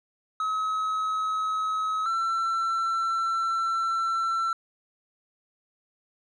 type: tone pair in turn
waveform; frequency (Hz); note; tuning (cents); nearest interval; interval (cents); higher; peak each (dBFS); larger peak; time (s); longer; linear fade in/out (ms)
triangle; 1280 / 1343.8; D#6 / E6; +49 / +33; minor second; 84; second; -23 / -22; second; 0.4-2.06 / 2.06-4.53; second; 2
effects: resampled to 22050 Hz